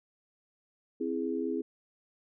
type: chord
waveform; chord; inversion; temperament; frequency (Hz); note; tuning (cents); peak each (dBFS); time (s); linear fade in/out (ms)
sine; C augmented; none; equal; 261.6 / 329.6 / 415.3; C4 / E4 / G#4; 0 / 0 / 0; -34; 1-1.62; 10
effects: none